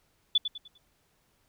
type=tone with echo; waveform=sine; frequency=3464 Hz; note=A7; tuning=28 cents flat; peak=-19 dBFS; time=0.35-0.38 s; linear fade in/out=5 ms; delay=100 ms; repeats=4; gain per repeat=-9 dB; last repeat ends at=0.78 s; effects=pink hiss -70 dBFS RMS until 1.48 s